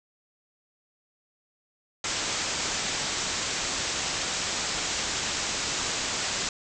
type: low-pass noise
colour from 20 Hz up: white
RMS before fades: -30 dBFS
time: 2.04-6.49 s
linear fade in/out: 2 ms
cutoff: 7800 Hz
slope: 96 dB/octave
effects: none